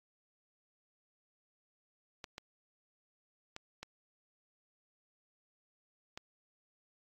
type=clicks; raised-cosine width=0.2 ms; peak=-26 dBFS; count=5; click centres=2.242 / 2.381 / 3.564 / 3.83 / 6.175 s; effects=AAC 64 kbps

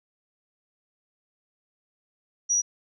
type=tone; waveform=sine; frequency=5800 Hz; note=F#8; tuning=35 cents flat; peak=-20 dBFS; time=2.49-2.62 s; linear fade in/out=20 ms; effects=none

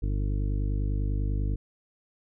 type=harmonic tone; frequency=50.1 Hz; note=G1; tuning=38 cents sharp; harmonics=1 / 2 / 3 / 4 / 5 / 6 / 7 / 9; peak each=-26 / -31 / -39 / -43 / -42 / -41 / -48 / -47 dBFS; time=0.02-1.56 s; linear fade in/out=10 ms; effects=none

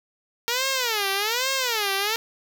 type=tone with vibrato; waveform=5% pulse; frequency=457.7 Hz; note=A#4; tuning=32 cents flat; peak=-11 dBFS; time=0.48-2.16 s; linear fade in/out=0 ms; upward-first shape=sine; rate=1.2 Hz; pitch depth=280 cents each way; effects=none

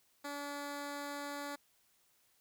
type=tone; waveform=10% pulse; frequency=286.7 Hz; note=D4; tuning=42 cents flat; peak=-32 dBFS; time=0.24-1.56 s; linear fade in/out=10 ms; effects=white hiss -72 dBFS RMS until 2.4 s

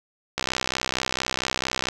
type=click train; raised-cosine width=0.2 ms; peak=-6 dBFS; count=98; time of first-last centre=0.38-1.886 s; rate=64.4 Hz; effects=none

